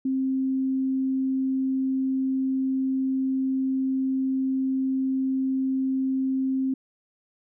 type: tone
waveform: sine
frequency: 264.4 Hz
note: C4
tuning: 18 cents sharp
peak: -22 dBFS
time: 0.05-6.74 s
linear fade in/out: 5 ms
effects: none